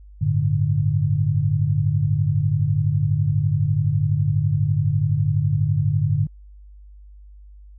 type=chord; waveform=sine; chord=G suspended second; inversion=none; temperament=equal; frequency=98 / 110 / 146.83 Hz; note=G2 / A2 / D3; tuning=0 / 0 / 0 cents; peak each=-22 / -22 / -20 dBFS; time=0.21-6.27 s; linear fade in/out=10 ms; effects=added 50 Hz sine -41 dBFS peak until 7.78 s